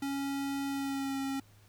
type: tone with pitch glide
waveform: square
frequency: 277.2 to 271.5 Hz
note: C#4 to C#4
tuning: 0 to -36 cents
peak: -33 dBFS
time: 0.02-1.4 s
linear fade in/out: 5 ms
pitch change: -36 cents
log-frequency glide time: 0.68-1.18 s
effects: added 103 Hz sine -58 dBFS peak until 1.68 s + pink hiss -64 dBFS RMS until 1.68 s